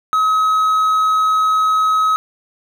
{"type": "tone", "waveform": "triangle", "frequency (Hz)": 1276, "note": "D#6", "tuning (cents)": 43, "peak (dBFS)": -10, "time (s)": [0.13, 2.16], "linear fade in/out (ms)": 0, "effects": []}